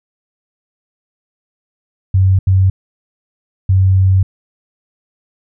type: tone bursts at uneven times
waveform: sine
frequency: 94.8 Hz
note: F#2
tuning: 43 cents sharp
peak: -7 dBFS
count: 3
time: 2.14-2.39 / 2.47-2.7 / 3.69-4.23 s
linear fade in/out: 5 ms
effects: none